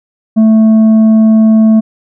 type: tone with tanh clipping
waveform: sine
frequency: 220 Hz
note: A3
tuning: in tune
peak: -4 dBFS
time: 0.36-1.81 s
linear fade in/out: 20 ms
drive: 5 dB
effects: none

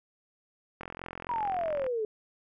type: click train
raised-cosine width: 0.5 ms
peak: -24 dBFS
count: 47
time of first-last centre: 0.81-1.865 s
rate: 43.6 Hz
type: exponential sweep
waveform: sine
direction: down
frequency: 987.8 to 418.5 Hz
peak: -28 dBFS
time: 1.29-2.05 s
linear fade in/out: 2 ms
effects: none

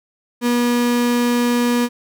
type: tone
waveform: 35% pulse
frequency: 241.3 Hz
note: B3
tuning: 40 cents flat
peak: -13 dBFS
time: 0.41-1.89 s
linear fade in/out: 50 ms
effects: none

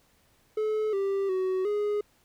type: tone with pitch steps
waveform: triangle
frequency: 430.9 / 392.9 / 374.3 / 415.3 Hz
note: A4 / G4 / F#4 / G#4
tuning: -36 / +4 / +20 / 0 cents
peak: -23 dBFS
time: 0.57-2.01 s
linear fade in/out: 5 ms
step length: 360 ms
effects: pink hiss -65 dBFS RMS until 2.24 s

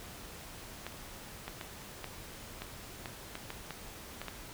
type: clicks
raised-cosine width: 0.3 ms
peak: -23 dBFS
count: 11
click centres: 0.866 / 1.48 / 1.612 / 2.043 / 2.62 / 3.058 / 3.354 / 3.504 / 3.707 / 4.216 / 4.283 s
effects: pink hiss -48 dBFS RMS until 4.53 s

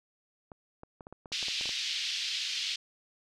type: clicks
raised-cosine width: 1 ms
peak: -31 dBFS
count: 12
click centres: 0.518 / 0.834 / 1.008 / 1.069 / 1.126 / 1.258 / 1.319 / 1.428 / 1.484 / 1.611 / 1.657 / 1.692 s
type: band-pass noise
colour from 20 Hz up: pink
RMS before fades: -34 dBFS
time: 1.32-2.76 s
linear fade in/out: 5 ms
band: 2800 to 5000 Hz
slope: 24 dB/octave
effects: none

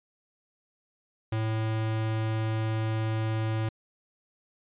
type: tone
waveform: square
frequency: 110.4 Hz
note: A2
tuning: 6 cents sharp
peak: -27 dBFS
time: 1.32-3.69 s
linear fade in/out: 5 ms
effects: resampled to 8000 Hz

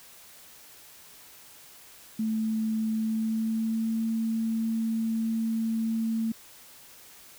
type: tone with pitch glide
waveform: sine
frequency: 220 to 224.6 Hz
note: A3 to A3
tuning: 0 to +36 cents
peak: -25 dBFS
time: 2.19-6.32 s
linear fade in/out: 5 ms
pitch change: +36 cents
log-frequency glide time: 2.92-3.96 s
effects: white hiss -51 dBFS RMS until 7.38 s

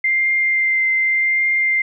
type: tone with vibrato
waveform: sine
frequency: 2093 Hz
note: C7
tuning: in tune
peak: -14 dBFS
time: 0.04-1.82 s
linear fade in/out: 5 ms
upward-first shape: triangle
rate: 0.86 Hz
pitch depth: 14 cents each way
effects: none

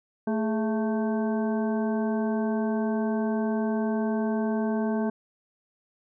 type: harmonic tone with a mistuned harmonic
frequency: 221 Hz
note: A3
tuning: 8 cents sharp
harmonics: 1 / 2 / 3 / 4 / 5 / 7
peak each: -25 / -31 / -34 / -37 / -44 / -42 dBFS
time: 0.27-5.1 s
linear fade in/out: 5 ms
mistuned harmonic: 2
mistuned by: -84 cents
effects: none

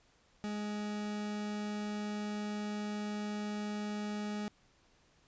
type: tone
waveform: 40% pulse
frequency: 208.8 Hz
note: G#3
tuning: 10 cents sharp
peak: -35 dBFS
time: 0.44-4.48 s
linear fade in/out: 0 ms
effects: pink hiss -68 dBFS RMS until 5.27 s + resampled to 16000 Hz

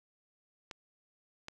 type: clicks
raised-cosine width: 0.2 ms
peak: -25 dBFS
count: 2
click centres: 0.712 / 1.484 s
effects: none

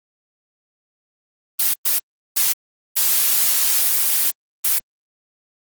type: noise bursts at uneven times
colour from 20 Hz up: blue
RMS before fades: -17 dBFS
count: 5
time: 1.59-1.74 / 1.85-1.99 / 2.36-2.53 / 2.96-4.31 / 4.64-4.79 s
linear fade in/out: 10 ms
effects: Opus 24 kbps

